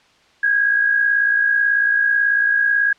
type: tone pair together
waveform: sine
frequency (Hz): 1590 / 1648.2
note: G6 / G#6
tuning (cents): +24 / -14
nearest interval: minor second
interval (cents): 62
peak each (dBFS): -22 / -14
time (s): 0.43-2.93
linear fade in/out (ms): 5
effects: white hiss -54 dBFS RMS until 2.98 s + low-pass 4000 Hz 12 dB/octave